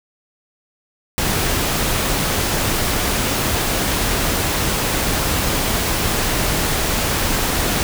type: noise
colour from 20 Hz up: pink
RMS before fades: -19 dBFS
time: 1.18-7.83 s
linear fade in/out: 0 ms
effects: none